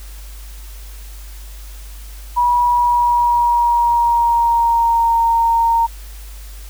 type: tone with pitch glide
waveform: sine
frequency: 968 to 923.2 Hz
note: B5 to A#5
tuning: -35 to -17 cents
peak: -11 dBFS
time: 2.36-5.87 s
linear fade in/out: 20 ms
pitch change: -82 cents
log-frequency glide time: 2.64-5.2 s
effects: added 50 Hz sine -31 dBFS peak until 6.69 s + white hiss -42 dBFS RMS until 6.69 s